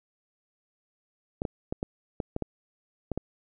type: clicks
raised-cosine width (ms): 2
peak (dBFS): -16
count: 9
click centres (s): 1.419 / 1.452 / 1.725 / 1.829 / 2.202 / 2.364 / 2.423 / 3.117 / 3.176
effects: none